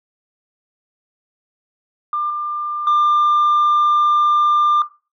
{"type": "tone with level steps", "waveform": "sine", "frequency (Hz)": 1195, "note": "D6", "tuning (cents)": 30, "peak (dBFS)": [-17, -20, -9], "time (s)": [2.13, 4.82], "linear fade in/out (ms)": 2, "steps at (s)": [2.3, 2.87], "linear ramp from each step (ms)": 2, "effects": ["noise-tail reverb RT60 0.3 s tail -17 dB re dry", "tanh soft clip ceiling -10 dBFS"]}